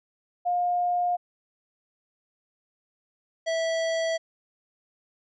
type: tone pair in turn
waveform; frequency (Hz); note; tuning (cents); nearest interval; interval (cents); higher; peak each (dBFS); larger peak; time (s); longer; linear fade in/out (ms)
sine / square; 710 / 654.8; F5 / E5; +28 / -12; minor second; 140; first; -22 / -25; first; 0.45-1.17 / 3.46-4.18; neither; 20
effects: resampled to 16000 Hz